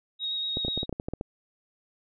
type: tone with vibrato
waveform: sine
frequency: 3769 Hz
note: A#7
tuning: 18 cents sharp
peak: -28 dBFS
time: 0.19-0.86 s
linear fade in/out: 50 ms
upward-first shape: square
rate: 8.3 Hz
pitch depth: 11 cents each way
type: clicks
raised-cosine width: 2 ms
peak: -18 dBFS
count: 11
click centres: 0.571 / 0.649 / 0.682 / 0.776 / 0.831 / 0.894 / 0.927 / 0.999 / 1.085 / 1.136 / 1.211 s
effects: none